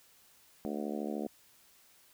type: harmonic tone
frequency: 73.42 Hz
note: D2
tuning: in tune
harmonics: 3 / 4 / 5 / 6 / 7 / 8 / 9 / 10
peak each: -38 / -40 / -42 / -44 / -45 / -46 / -47 / -48 dBFS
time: 0.65-1.27 s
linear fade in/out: 0 ms
effects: white hiss -63 dBFS RMS until 2.13 s